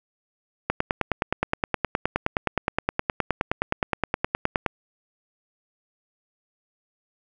click train, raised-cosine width 0.5 ms, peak -6 dBFS, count 39, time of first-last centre 0.7-4.662 s, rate 9.59 Hz, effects none

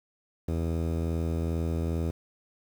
sawtooth tone with low-pass filter, 82.41 Hz, E2, in tune, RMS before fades -29 dBFS, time 0.48-2.11 s, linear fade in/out 5 ms, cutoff 460 Hz, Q 1.4, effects 8-bit

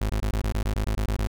35% pulse tone bursts, 52.6 Hz, G#1, 23 cents sharp, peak -21 dBFS, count 12, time 0.01-1.272 s, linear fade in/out 5 ms, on 85 ms, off 22 ms, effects none

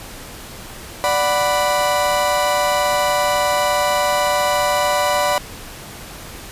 35% pulse chord, B minor, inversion first, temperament equal, 587.3 / 740 / 987.8 Hz, D5 / F#5 / B5, 0 / 0 / 0 cents, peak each -17 / -20 / -18 dBFS, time 1.04-5.38 s, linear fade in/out 0 ms, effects pink hiss -35 dBFS RMS until 6.51 s + resampled to 32000 Hz

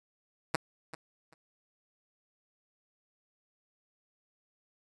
5% pulse tone with echo, 160.1 Hz, D#3, 50 cents sharp, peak -14 dBFS, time 0.54-0.56 s, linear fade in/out 5 ms, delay 390 ms, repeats 2, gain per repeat -15 dB, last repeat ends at 1.34 s, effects resampled to 24000 Hz

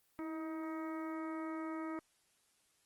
harmonic tone with a mistuned harmonic, 315.9 Hz, D#4, 26 cents sharp, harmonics 1 / 2 / 3 / 4 / 5 / 6 / 7, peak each -40 / -49 / -51 / -48 / -59 / -56 / -57 dBFS, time 0.19-1.99 s, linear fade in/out 0 ms, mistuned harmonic 1, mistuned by +34 cents, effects white hiss -74 dBFS RMS until 2.85 s + Opus 24 kbps

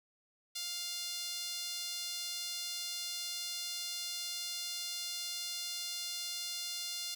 sawtooth tone with high-pass filter, 701 Hz, F5, 6 cents sharp, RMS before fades -40 dBFS, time 0.55-7.15 s, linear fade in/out 10 ms, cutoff 4100 Hz, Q 1.9, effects 11-bit

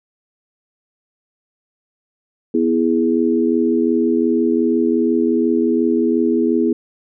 sine chord, E major, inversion second, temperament equal, 246.9 / 329.6 / 415.3 Hz, B3 / E4 / G#4, 0 / 0 / 0 cents, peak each -17 / -17 / -19 dBFS, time 2.54-6.73 s, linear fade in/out 5 ms, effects none

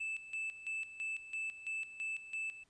triangle tone with tremolo, 2633 Hz, E7, 3 cents flat, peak -35 dBFS, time 0-2.64 s, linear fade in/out 10 ms, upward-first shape square, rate 3 Hz, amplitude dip 75%, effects pink hiss -74 dBFS RMS until 2.69 s + resampled to 22050 Hz

